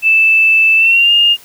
sine tone with pitch glide, 2638 to 2827 Hz, E7 to F7, +1 to +20 cents, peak -6 dBFS, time 0.02-1.37 s, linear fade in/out 50 ms, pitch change +119 cents, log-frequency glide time 0.77-1.12 s, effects white hiss -41 dBFS RMS until 1.44 s

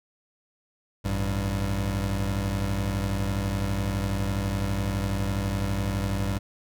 25% pulse tone pair together, 55 / 98 Hz, A1 / G2, 0 / 0 cents, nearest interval minor seventh, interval 1000 cents, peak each -26 / -23 dBFS, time 1.04-6.39 s, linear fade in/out 20 ms, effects none

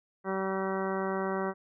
harmonic tone, 191.6 Hz, G3, 39 cents flat, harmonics 1 / 2 / 3 / 4 / 5 / 6 / 7 / 8 / 10, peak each -35 / -33 / -37 / -39 / -40 / -39 / -43 / -42 / -45 dBFS, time 0.24-1.54 s, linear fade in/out 50 ms, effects none

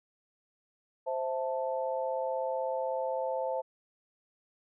sine chord, A minor, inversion first, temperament equal, 523.3 / 659.3 / 880 Hz, C5 / E5 / A5, 0 / 0 / 0 cents, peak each -32 / -36 / -36 dBFS, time 1.06-3.62 s, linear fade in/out 20 ms, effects none

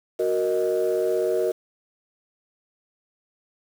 sine chord, D# minor, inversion first, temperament equal, 370 / 466.2 / 622.3 Hz, F#4 / A#4 / D#5, 0 / 0 / 0 cents, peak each -23 / -23 / -25 dBFS, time 0.19-1.52 s, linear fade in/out 10 ms, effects tanh soft clip ceiling -14 dBFS + 7-bit

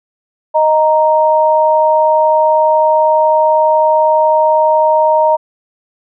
sine tone pair together, 622 / 932 Hz, D#5 / A#5, -1 / -1 cents, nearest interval perfect fifth, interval 700 cents, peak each -10 dBFS, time 0.54-5.37 s, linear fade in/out 20 ms, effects none

